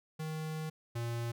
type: tone pair in turn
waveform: square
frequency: 156.9 / 117.54 Hz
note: D#3 / A#2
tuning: +15 / +15 cents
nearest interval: perfect fourth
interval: 500 cents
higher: first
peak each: -37 / -35 dBFS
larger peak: second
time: 0.19-0.7 / 0.95-1.32 s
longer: first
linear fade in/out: 10 ms
effects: none